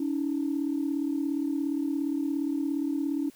sine tone pair together, 282.8 / 320 Hz, C#4 / D#4, +35 / +49 cents, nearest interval major second, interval 214 cents, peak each -27 / -30 dBFS, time 0-3.3 s, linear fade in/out 5 ms, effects tanh soft clip ceiling -19 dBFS + white hiss -58 dBFS RMS until 3.35 s

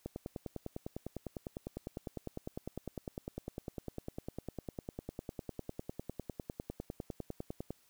click train, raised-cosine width 2 ms, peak -26 dBFS, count 77, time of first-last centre 0.06-7.706 s, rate 9.94 Hz, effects white hiss -69 dBFS RMS until 7.89 s

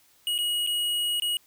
square tone with dropouts, 2900 Hz, F#7, 35 cents flat, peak -25 dBFS, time 0.27-1.37 s, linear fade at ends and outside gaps 1 ms, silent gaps 0.38-0.387 / 0.665-0.672 / 1.199-1.221 s, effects white hiss -61 dBFS RMS until 1.46 s

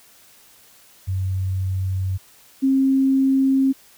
sine tone pair in turn, 94.3 / 268 Hz, F#2 / C4, +33 / +42 cents, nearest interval octave + tritone, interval 1809 cents, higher second, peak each -20 / -14 dBFS, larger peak second, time 1.07-2.18 / 2.62-3.73 s, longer neither, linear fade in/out 20 ms, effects white hiss -51 dBFS RMS until 3.97 s

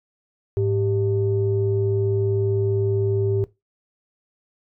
sine tone pair together, 105.55 / 392 Hz, G#2 / G4, +29 / 0 cents, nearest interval octave + major seventh, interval 2271 cents, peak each -20 / -21 dBFS, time 0.57-3.44 s, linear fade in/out 0 ms, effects noise-tail reverb RT60 0.2 s tail -19 dB re dry + tanh soft clip ceiling -11 dBFS

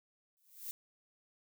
violet noise with exponential growth, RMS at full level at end -39 dBFS, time 0.37-0.71 s, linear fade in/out 0 ms, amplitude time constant 72 ms, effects none

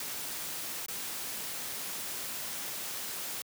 white noise with dropouts, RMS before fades -38 dBFS, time 0-3.42 s, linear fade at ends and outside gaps 2 ms, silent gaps 0.861-0.883 s, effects high-pass 100 Hz 12 dB/octave

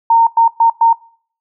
sine tone bursts at uneven times, 918 Hz, A#5, 27 cents flat, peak -6 dBFS, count 4, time 0.1-0.27 / 0.37-0.48 / 0.6-0.7 / 0.81-0.93 s, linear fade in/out 5 ms, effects noise-tail reverb RT60 0.5 s tail -22 dB re dry

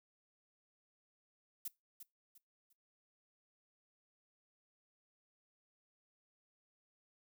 violet noise with echo, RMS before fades -41 dBFS, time 1.65-1.68 s, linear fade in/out 5 ms, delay 350 ms, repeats 3, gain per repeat -10 dB, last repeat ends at 2.73 s, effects noise-tail reverb RT60 0.2 s tail -21 dB re dry

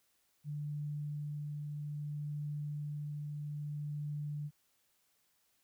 sine tone with tremolo, 147.7 Hz, D3, 10 cents sharp, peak -36 dBFS, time 0.44-4.51 s, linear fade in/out 50 ms, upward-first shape triangle, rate 0.61 Hz, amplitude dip 25%, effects white hiss -75 dBFS RMS until 5.63 s

